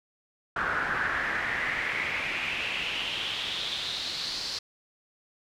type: noise with band-pass filter sweep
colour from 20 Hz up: brown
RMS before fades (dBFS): -31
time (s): 0.56-4.59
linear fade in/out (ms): 5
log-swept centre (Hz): 1400 to 4700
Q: 4.8
effects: none

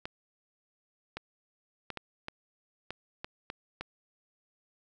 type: clicks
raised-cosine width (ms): 0.3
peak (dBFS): -21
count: 9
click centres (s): 0.055 / 1.17 / 1.903 / 1.973 / 2.284 / 2.906 / 3.245 / 3.501 / 3.81
effects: none

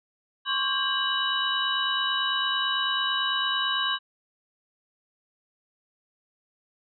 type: tone cluster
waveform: sine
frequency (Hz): 1059 / 1128 / 1600 / 2966 / 3840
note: C6 / C#6 / G6 / F#7 / B7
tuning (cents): +21 / +30 / +35 / +4 / -49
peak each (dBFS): -32 / -32 / -29 / -28 / -31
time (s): 0.45-3.99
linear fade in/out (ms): 50
effects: none

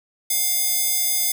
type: tone with high-pass filter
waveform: square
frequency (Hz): 707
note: F5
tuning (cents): +21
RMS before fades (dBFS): -21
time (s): 0.3-1.32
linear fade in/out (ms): 5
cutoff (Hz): 8000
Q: 0.5
effects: none

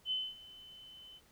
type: tone with ADSR envelope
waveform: sine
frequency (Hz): 3040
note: F#7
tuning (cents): +46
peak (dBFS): -31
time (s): 0.05-1.21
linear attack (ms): 62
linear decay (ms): 230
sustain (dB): -20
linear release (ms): 51
effects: pink hiss -66 dBFS RMS until 1.31 s

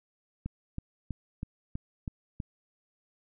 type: click train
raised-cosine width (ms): 5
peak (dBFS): -22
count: 7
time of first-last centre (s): 0.46-2.402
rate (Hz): 3.09
effects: none

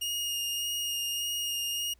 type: tone with vibrato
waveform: sawtooth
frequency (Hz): 2850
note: F7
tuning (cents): +34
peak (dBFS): -27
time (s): 0.01-1.94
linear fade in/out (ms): 10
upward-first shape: sine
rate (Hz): 1.7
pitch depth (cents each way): 11
effects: added 60 Hz sine -60 dBFS peak until 1.99 s + pink hiss -69 dBFS RMS until 1.99 s

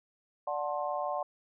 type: chord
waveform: sine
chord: D dominant seventh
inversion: none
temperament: just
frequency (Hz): 587.3 / 734.2 / 881 / 1057.2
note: D5 / F#5 / A5 / C6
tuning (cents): 0 / -14 / +2 / +18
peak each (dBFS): -35 / -35 / -39 / -37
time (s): 0.47-1.23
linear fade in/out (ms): 5
effects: none

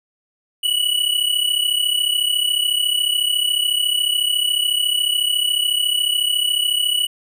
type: tone pair together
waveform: square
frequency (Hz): 2926 / 2960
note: F#7 / F#7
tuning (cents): -20 / 0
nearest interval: unison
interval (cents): 20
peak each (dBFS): -20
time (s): 0.63-7.07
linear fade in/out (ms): 10
effects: none

